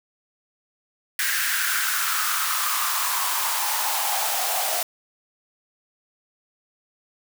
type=noise with high-pass filter sweep; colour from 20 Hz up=white; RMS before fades=-24 dBFS; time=1.19-4.83 s; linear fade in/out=2 ms; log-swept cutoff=1700 to 670 Hz; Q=5; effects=none